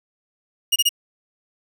sawtooth tone bursts, 2863 Hz, F7, 42 cents sharp, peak -11 dBFS, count 3, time 0.72-0.892 s, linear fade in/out 10 ms, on 40 ms, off 26 ms, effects none

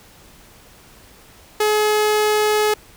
sawtooth tone, 424.4 Hz, G#4, 38 cents sharp, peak -11 dBFS, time 1.6-2.74 s, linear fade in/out 5 ms, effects pink hiss -47 dBFS RMS until 2.96 s

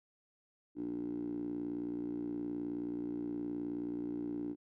10% pulse tone with band-pass filter, 59 Hz, A#1, 22 cents sharp, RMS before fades -39 dBFS, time 0.75-4.56 s, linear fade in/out 50 ms, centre 310 Hz, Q 8.5, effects none

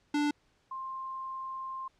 square / sine tone pair in turn, 293.7 / 1055.1 Hz, D4 / C6, 0 / +14 cents, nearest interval octave + minor seventh, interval 2214 cents, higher second, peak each -27 / -36 dBFS, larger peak first, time 0.14-0.31 / 0.71-1.88 s, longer second, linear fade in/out 5 ms, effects pink hiss -70 dBFS RMS until 1.99 s + low-pass 6000 Hz 12 dB/octave

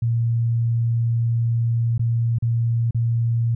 sine tone with dropouts, 116.4 Hz, A#2, 2 cents flat, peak -17 dBFS, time 0.02-3.55 s, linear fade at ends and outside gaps 5 ms, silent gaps 1.98-1.994 / 2.386-2.423 / 2.909-2.946 s, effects none

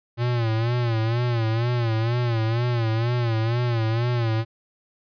square tone with vibrato, 116.54 Hz, A#2, in tune, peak -21 dBFS, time 0.17-4.45 s, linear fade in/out 50 ms, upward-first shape sine, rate 2.1 Hz, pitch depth 91 cents each way, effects resampled to 11025 Hz

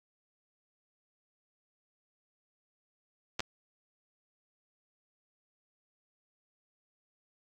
clicks, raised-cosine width 0.2 ms, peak -15 dBFS, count 2, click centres 3.395 / 3.404 s, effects AAC 48 kbps

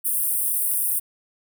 pink high-pass noise, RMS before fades -23 dBFS, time 0.04-1 s, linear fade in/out 20 ms, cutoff 8800 Hz, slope 96 dB/octave, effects none

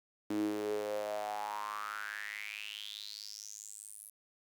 sawtooth tone with high-pass filter sweep, 104.7 Hz, G#2, 15 cents sharp, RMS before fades -40 dBFS, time 0.3-4.1 s, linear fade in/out 5 ms, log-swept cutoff 280 to 11000 Hz, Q 7.6, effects 11-bit

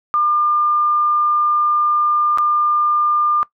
sine tone with dropouts, 1200 Hz, D6, 37 cents sharp, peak -13 dBFS, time 0.14-3.43 s, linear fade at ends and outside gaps 0 ms, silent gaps 2.375-2.384 s, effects noise-tail reverb RT60 0.1 s tail -19 dB re dry

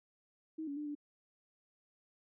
sine tone with pitch steps, 316.6 / 283.3 / 297.8 / 292.6 Hz, D#4 / C#4 / D4 / D4, +30 / +38 / +24 / -6 cents, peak -38 dBFS, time 0.58-0.952 s, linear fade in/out 10 ms, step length 93 ms, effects none

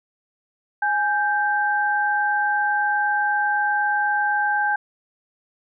sine tone pair together, 830.6 / 1568 Hz, G#5 / G6, 0 / 0 cents, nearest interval major seventh, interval 1100 cents, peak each -21 dBFS, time 0.82-4.76 s, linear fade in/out 5 ms, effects none

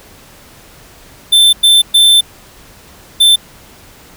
square tone bursts at uneven times, 3547 Hz, A7, 13 cents sharp, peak -5 dBFS, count 4, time 1.32-1.53 / 1.63-1.82 / 1.94-2.21 / 3.2-3.36 s, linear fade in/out 10 ms, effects pink hiss -40 dBFS RMS until 4.16 s

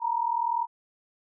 sine tone pair together, 919.8 / 960 Hz, A#5 / B5, -23 / -49 cents, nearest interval minor second, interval 74 cents, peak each -27 / -27 dBFS, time 0-0.67 s, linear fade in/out 50 ms, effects none

